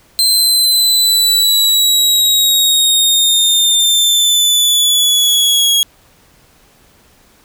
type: linear sweep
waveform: sawtooth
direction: down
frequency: 4122 to 3300 Hz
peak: -6 dBFS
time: 0.19-5.83 s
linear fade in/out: 0 ms
effects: pink hiss -49 dBFS RMS until 7.44 s